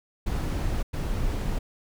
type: noise bursts at uneven times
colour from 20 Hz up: brown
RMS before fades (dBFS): -27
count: 2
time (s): 0.26-0.83 / 0.93-1.59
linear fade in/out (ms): 10
effects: none